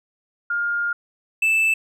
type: tone pair in turn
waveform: sine / triangle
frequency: 1412 / 2638 Hz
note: F6 / E7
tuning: +19 / +1 cents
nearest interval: major seventh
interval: 1082 cents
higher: second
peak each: -20 / -14 dBFS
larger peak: second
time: 0.5-0.93 / 1.42-1.74 s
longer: first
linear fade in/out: 5 ms
effects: none